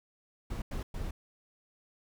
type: noise bursts at uneven times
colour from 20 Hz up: brown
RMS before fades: -36 dBFS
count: 3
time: 0.5-0.62 / 0.71-0.83 / 0.94-1.11 s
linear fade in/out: 5 ms
effects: none